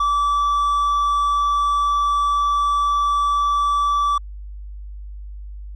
triangle tone, 1157 Hz, D6, 26 cents flat, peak -14 dBFS, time 0-4.18 s, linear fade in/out 5 ms, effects added 50 Hz sine -31 dBFS peak until 5.75 s + resampled to 22050 Hz

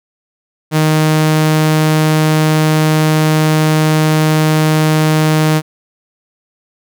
sawtooth tone, 155.56 Hz, D#3, in tune, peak -5 dBFS, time 0.71-5.62 s, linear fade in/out 50 ms, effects none

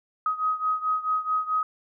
sine beating tone pair, 1259 / 1263.6 Hz, D#6 / D#6, +20 / +26 cents, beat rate 4.6 Hz, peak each -25 / -28 dBFS, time 0.26-1.63 s, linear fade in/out 2 ms, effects none

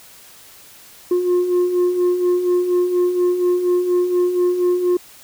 sine beating tone pair, 353.9 / 358.1 Hz, F4 / F4, +23 / +43 cents, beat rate 4.2 Hz, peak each -20 / -13 dBFS, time 1.11-4.97 s, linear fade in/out 5 ms, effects tanh soft clip ceiling -12 dBFS + white hiss -44 dBFS RMS until 5.23 s

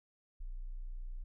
sine tone, 30.21 Hz, B0, 37 cents flat, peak -39 dBFS, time 0.4-1.24 s, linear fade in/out 10 ms, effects none

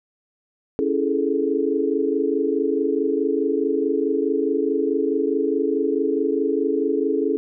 sine chord, A major seventh, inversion first, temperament equal, 277.2 / 329.6 / 415.3 / 440 Hz, C#4 / E4 / G#4 / A4, 0 / 0 / 0 / 0 cents, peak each -24 / -25 / -23 / -24 dBFS, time 0.79-7.37 s, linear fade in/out 0 ms, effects none

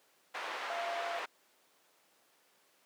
pink band-pass noise, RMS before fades -40 dBFS, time 0.34-1.26 s, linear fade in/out 10 ms, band 670 to 2500 Hz, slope 12 dB/octave
sine tone, 687 Hz, F5, 29 cents flat, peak -36 dBFS, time 0.7-1.19 s, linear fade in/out 0 ms
effects pink hiss -68 dBFS RMS until 2.85 s + high-pass 400 Hz 12 dB/octave

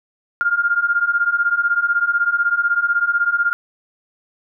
sine beating tone pair, 1396.9 / 1412.9 Hz, F6 / F6, 0 / +20 cents, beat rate 16 Hz, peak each -19 / -17 dBFS, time 0.41-3.53 s, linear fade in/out 0 ms, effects none

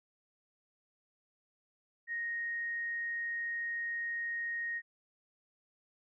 sine tone, 1867 Hz, A#6, 2 cents sharp, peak -34 dBFS, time 2.07-4.82 s, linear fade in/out 50 ms, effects none

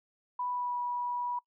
sine tone with pitch glide, 987.8 to 974.2 Hz, B5 to B5, 0 to -24 cents, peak -31 dBFS, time 0.39-1.39 s, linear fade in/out 5 ms, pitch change -24 cents, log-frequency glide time 0.5-0.77 s, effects noise-tail reverb RT60 0.1 s tail -23 dB re dry

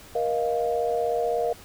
sine chord, Bb suspended fourth, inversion none, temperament equal with one note detuned, 472.9 / 622.3 / 698.5 Hz, Bb4 / Eb5 / F5, +25 / 0 / 0 cents, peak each -25 / -29 / -27 dBFS, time 0.15-1.53 s, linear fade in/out 5 ms, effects pink hiss -47 dBFS RMS until 1.64 s

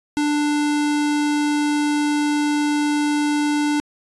square tone, 295.3 Hz, D4, 10 cents sharp, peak -18 dBFS, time 0.17-3.8 s, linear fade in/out 0 ms, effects resampled to 24000 Hz

